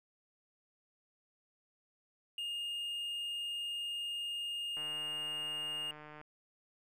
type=tone; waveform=triangle; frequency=2835 Hz; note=F7; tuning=25 cents sharp; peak=-35 dBFS; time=2.38-5.91 s; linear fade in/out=2 ms
type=click train; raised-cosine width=0.5 ms; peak=-36 dBFS; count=219; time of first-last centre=4.77-6.214 s; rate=151 Hz
effects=none